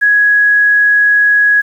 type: tone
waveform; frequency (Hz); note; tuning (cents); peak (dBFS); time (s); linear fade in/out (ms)
sine; 1669; G#6; +8; -6; 0.01-1.62; 20
effects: 7-bit